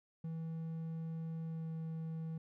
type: tone with pitch glide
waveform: triangle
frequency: 162.6 to 161.48 Hz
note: E3 to E3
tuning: -23 to -35 cents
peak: -37 dBFS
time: 0.24-2.38 s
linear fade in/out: 5 ms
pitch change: -12 cents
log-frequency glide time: 1.44-1.71 s
effects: none